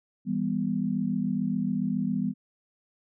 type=chord; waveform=sine; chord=E minor; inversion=none; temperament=equal with one note detuned; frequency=164.81 / 199.77 / 246.9 Hz; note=E3 / G3 / B3; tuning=0 / +33 / 0 cents; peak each=-32 / -28 / -29 dBFS; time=0.25-2.34 s; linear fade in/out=50 ms; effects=none